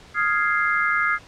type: chord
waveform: sine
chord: F minor seventh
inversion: third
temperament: equal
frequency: 1244.5 / 1396.9 / 1661.2 / 2093 Hz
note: Eb6 / F6 / Ab6 / C7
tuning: 0 / 0 / 0 / 0 cents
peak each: -24 dBFS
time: 0.14-1.19 s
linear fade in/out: 50 ms
effects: pink hiss -47 dBFS RMS until 1.27 s + low-pass 6000 Hz 12 dB/octave